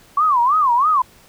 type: tone with vibrato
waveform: sine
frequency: 1093 Hz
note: C#6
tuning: 25 cents flat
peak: -12 dBFS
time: 0.17-1.02 s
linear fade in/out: 5 ms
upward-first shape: sine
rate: 3.1 Hz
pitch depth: 260 cents each way
effects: pink hiss -49 dBFS RMS until 1.28 s